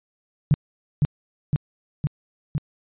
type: tone with echo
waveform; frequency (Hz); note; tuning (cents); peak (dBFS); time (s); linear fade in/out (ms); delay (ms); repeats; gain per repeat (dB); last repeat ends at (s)
sine; 146.83; D3; 0; -12; 0.51-0.54; 0; 510; 4; -2; 2.58
effects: resampled to 8000 Hz